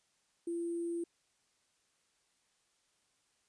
sine tone with sample-and-hold, 340 Hz, F4, 46 cents flat, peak -34 dBFS, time 0.47-1.04 s, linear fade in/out 5 ms, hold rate 8820 Hz, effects white hiss -75 dBFS RMS until 3.48 s + resampled to 22050 Hz

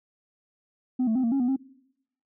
sine tone with pitch steps, 253.8 / 221.8 / 259 / 230.3 / 274.3 / 245.3 / 267.3 Hz, B3 / A3 / C4 / A#3 / C#4 / B3 / C4, +47 / +14 / -17 / -21 / -18 / -12 / +37 cents, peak -19 dBFS, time 0.99-1.564 s, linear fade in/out 10 ms, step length 82 ms, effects noise-tail reverb RT60 0.8 s tail -23 dB re dry + tanh soft clip ceiling -20 dBFS

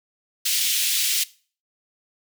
pink high-pass noise, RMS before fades -22 dBFS, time 0.45-1.24 s, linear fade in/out 10 ms, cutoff 2700 Hz, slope 24 dB/octave, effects noise-tail reverb RT60 0.4 s tail -20 dB re dry

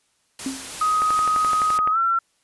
white noise with tremolo, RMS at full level -32 dBFS, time 0.39-1.78 s, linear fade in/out 2 ms, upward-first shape triangle, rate 2.9 Hz, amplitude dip 25%
sine tone with exponential decay, 266.9 Hz, C4, 35 cents sharp, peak -21 dBFS, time 0.46-0.72 s, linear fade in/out 2 ms, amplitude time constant 56 ms
sine tone with pitch glide, 1256 to 1353.9 Hz, D#6 to E6, +16 to +46 cents, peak -17 dBFS, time 0.81-2.19 s, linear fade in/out 5 ms, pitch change +130 cents, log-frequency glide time 1.91-1.98 s
click train, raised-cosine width 0.5 ms, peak -14 dBFS, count 11, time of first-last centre 1.02-1.875 s, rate 11.7 Hz
effects white hiss -66 dBFS RMS until 2.43 s + resampled to 24000 Hz

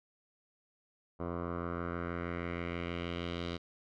10% pulse tone with low-pass filter sweep, 86.3 Hz, F2, 20 cents flat, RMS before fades -38 dBFS, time 1.19-3.58 s, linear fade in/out 20 ms, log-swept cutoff 950 to 3900 Hz, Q 2.4, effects none

